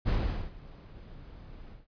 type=noise with ADSR envelope; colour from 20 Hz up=brown; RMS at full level=-25 dBFS; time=0.05-1.87 s; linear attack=34 ms; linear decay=420 ms; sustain=-22 dB; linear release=160 ms; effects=resampled to 11025 Hz